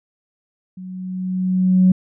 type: tone with level ramp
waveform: sine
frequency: 185 Hz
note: F#3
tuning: in tune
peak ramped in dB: -31 to -7 dBFS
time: 0.77-1.92 s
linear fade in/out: 5 ms
effects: tanh soft clip ceiling -4 dBFS